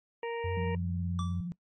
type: harmonic tone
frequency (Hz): 466.2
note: A#4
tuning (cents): 0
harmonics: 1 / 2 / 4 / 5 / 6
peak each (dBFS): -33 / -39 / -45 / -47 / -49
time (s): 0.23-0.75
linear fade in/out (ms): 2
type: tone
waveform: sine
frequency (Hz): 90.5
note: F#2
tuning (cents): -38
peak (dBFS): -32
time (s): 0.44-1.41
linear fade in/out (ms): 5
type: tone with vibrato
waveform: sine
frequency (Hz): 174.61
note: F3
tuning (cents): 0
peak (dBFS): -33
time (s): 0.57-1.52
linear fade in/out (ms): 0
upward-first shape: triangle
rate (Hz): 19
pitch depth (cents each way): 70
type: tone with exponential decay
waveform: square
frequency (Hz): 1160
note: D6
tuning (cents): -22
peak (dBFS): -35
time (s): 1.19-1.48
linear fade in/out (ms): 1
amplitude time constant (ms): 61
effects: noise-tail reverb RT60 0.1 s tail -20 dB re dry + MP3 32 kbps